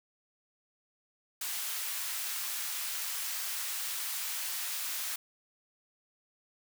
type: high-pass noise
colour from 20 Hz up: white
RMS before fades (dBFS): -36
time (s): 1.41-5.16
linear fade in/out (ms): 5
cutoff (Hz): 1100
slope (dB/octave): 12
effects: none